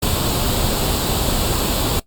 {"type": "noise with comb filter", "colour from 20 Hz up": "pink", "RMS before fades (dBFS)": -19, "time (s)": [0.02, 2], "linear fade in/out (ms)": 10, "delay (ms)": 0.25, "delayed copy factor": 0.6, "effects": ["noise-tail reverb RT60 0.1 s tail -18 dB re dry", "Opus 48 kbps"]}